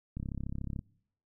click train, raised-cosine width 5 ms, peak -25 dBFS, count 22, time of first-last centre 0.17-0.791 s, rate 33.8 Hz, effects noise-tail reverb RT60 0.7 s tail -24 dB re dry

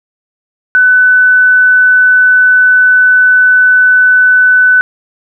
sine tone, 1500 Hz, F#6, 23 cents sharp, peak -3 dBFS, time 0.75-4.81 s, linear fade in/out 0 ms, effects none

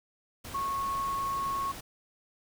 sine tone in noise, 1099 Hz, C#6, 15 cents flat, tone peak -29 dBFS, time 0.54-1.72 s, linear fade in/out 10 ms, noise pink, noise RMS -43 dBFS, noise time 0.44-1.81 s, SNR +11 dB, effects none

